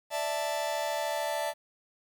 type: chord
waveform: 45% pulse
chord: D suspended second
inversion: none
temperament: just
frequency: 587.3 / 660.7 / 881 Hz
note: D5 / E5 / A5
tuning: 0 / +4 / +2 cents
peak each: -34 dBFS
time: 0.1-1.54 s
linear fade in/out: 50 ms
effects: 10-bit